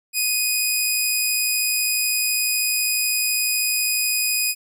10% pulse tone, 2489 Hz, D#7, in tune, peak -10 dBFS, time 0.13-4.55 s, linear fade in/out 50 ms, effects none

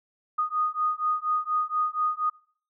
sine beating tone pair, 1236 / 1240.2 Hz, D#6 / D#6, -12 / -6 cents, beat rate 4.2 Hz, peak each -27 dBFS, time 0.38-2.3 s, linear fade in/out 10 ms, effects noise-tail reverb RT60 0.5 s tail -24 dB re dry

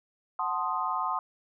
sine chord, F# diminished seventh, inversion none, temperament equal, 740 / 880 / 1046.5 / 1244.5 Hz, F#5 / A5 / C6 / Eb6, 0 / 0 / 0 / 0 cents, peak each -35 / -34 / -31 / -32 dBFS, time 0.39-1.19 s, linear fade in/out 2 ms, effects none

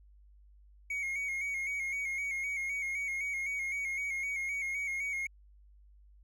triangle tone with vibrato, 2200 Hz, C#7, 14 cents flat, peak -31 dBFS, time 0.9-5.27 s, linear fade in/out 5 ms, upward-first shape square, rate 3.9 Hz, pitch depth 41 cents each way, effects added 50 Hz sine -56 dBFS peak until 6.23 s

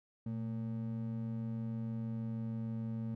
triangle ring-modulated tone, 171.7 Hz, F3, 29 cents flat, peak -31 dBFS, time 0.26-3.15 s, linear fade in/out 5 ms, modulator 53.2 Hz, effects none

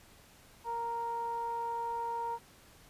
sawtooth tone with low-pass filter, 466.2 Hz, A#4, in tune, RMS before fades -36 dBFS, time 0.64-2.39 s, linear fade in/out 50 ms, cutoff 980 Hz, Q 9.2, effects pink hiss -59 dBFS RMS until 2.89 s + resampled to 32000 Hz

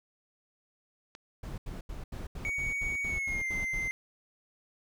click, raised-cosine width 0.2 ms, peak -28 dBFS, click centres 1.151 s
brown noise bursts, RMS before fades -39 dBFS, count 11, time 1.43-3.88 s, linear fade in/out 5 ms, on 150 ms, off 80 ms
triangle tone with pitch glide, 2242 to 2080 Hz, C#7 to C7, +19 to -11 cents, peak -29 dBFS, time 2.45-3.91 s, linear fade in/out 0 ms, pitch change -130 cents, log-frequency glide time 3.06-3.51 s
effects none

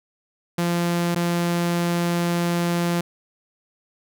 sawtooth tone with dropouts, 172.5 Hz, F3, 21 cents flat, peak -16 dBFS, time 0.58-3.01 s, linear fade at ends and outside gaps 5 ms, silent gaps 1.148-1.158 s, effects none

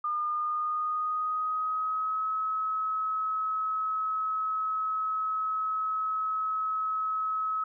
sine tone with pitch glide, 1213 to 1285.1 Hz, D#6 to E6, -44 to -44 cents, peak -27 dBFS, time 0.04-7.64 s, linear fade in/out 5 ms, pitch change +100 cents, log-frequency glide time 0.27-2.27 s, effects none

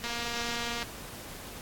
click train, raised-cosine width 0.2 ms, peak -17 dBFS, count 187, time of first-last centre 0.04-0.828 s, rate 236 Hz, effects pink hiss -44 dBFS RMS until 1.61 s + AAC 64 kbps

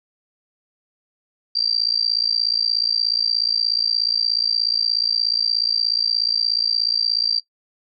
sine tone with amplitude modulation, 4699 Hz, D8, in tune, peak -13 dBFS, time 1.55-7.4 s, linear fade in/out 10 ms, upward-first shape sine, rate 56.8 Hz, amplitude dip 100%, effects noise-tail reverb RT60 0.1 s tail -20 dB re dry

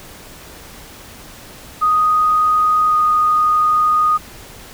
sine tone with pitch glide, 1244.5 to 1235.9 Hz, D#6 to D#6, 0 to -12 cents, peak -11 dBFS, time 1.81-4.18 s, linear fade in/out 20 ms, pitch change -12 cents, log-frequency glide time 2.89-2.94 s, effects pink hiss -38 dBFS RMS until 4.73 s

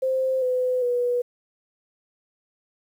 sine tone with pitch steps, 523 / 505.2 / 488 Hz, C5 / B4 / B4, -1 / +39 / -21 cents, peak -20 dBFS, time 0.02-1.22 s, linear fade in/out 10 ms, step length 400 ms, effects 9-bit

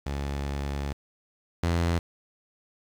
sawtooth tone pair in turn, 70.4 / 84.92 Hz, C#2 / F2, +27 / -48 cents, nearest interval minor third, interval 325 cents, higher second, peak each -25 / -19 dBFS, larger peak second, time 0.06-0.93 / 1.63-1.99 s, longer first, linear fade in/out 5 ms, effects low-pass 7000 Hz 12 dB/octave + 8-bit

